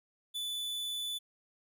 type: tone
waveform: 45% pulse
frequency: 3483 Hz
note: A7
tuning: 18 cents flat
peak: -35 dBFS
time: 0.34-1.19 s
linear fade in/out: 20 ms
effects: none